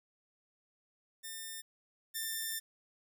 5% pulse tone pair in turn, 1800 / 1789.6 Hz, A6 / A6, +39 / +29 cents, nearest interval unison, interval 10 cents, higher first, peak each -31 / -25 dBFS, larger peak second, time 1.23-1.62 / 2.14-2.6 s, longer second, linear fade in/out 20 ms, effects none

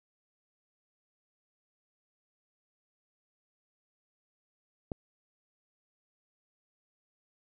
click, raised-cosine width 2 ms, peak -21 dBFS, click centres 4.918 s, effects none

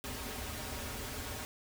pink noise with comb filter, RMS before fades -41 dBFS, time 0.04-1.45 s, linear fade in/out 0 ms, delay 5.9 ms, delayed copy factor -0.8, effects none

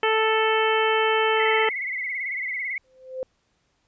harmonic tone, 440 Hz, A4, in tune, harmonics 1 / 2 / 3 / 4 / 5 / 6 / 7, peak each -22 / -25 / -27 / -28 / -29 / -30 / -30 dBFS, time 0.03-1.69 s, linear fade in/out 2 ms
sine tone with vibrato, 2093 Hz, C7, in tune, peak -26 dBFS, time 1.37-2.78 s, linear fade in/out 2 ms, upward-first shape sine, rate 18 Hz, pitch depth 99 cents each way
sine tone with exponential growth, 518 Hz, C5, 17 cents flat, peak -24 dBFS, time 2.84-3.23 s, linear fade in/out 0 ms, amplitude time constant 84 ms
effects pink hiss -69 dBFS RMS until 3.87 s + resampled to 16000 Hz

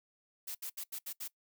blue noise bursts at uneven times, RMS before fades -41 dBFS, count 6, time 0.47-0.55 / 0.62-0.7 / 0.77-0.84 / 0.92-0.99 / 1.06-1.13 / 1.2-1.28 s, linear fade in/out 10 ms, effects noise-tail reverb RT60 0.1 s tail -21 dB re dry

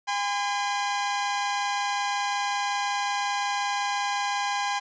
sawtooth tone pair together, 811.7 / 1021 Hz, G#5 / C6, -40 / -43 cents, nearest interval major third, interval 397 cents, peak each -23 / -26 dBFS, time 0.07-4.8 s, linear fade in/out 20 ms, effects resampled to 16000 Hz + 10-bit

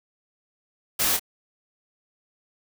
white noise with echo, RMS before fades -23 dBFS, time 0.99-1.17 s, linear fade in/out 10 ms, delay 26 ms, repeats 1, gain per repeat -7 dB, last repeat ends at 1.196 s, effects none

